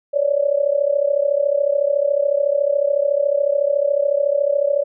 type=tone with amplitude modulation; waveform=sine; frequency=570 Hz; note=C#5; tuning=48 cents sharp; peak=-11 dBFS; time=0.13-4.84 s; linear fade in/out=20 ms; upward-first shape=sine; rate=33.9 Hz; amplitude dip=85%; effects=none